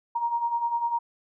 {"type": "beating tone pair", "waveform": "sine", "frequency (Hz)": [931, 941], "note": ["A#5", "A#5"], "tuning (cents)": [-2, 16], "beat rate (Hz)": 10, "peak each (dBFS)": [-31, -25], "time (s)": [0.15, 0.99], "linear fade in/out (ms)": 10, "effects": []}